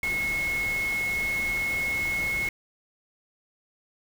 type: tone in noise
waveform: sine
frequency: 2177 Hz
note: C#7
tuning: 32 cents flat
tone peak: -25 dBFS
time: 0.03-2.49 s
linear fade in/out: 2 ms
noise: pink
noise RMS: -37 dBFS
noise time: 0.03-2.49 s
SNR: +9 dB
effects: none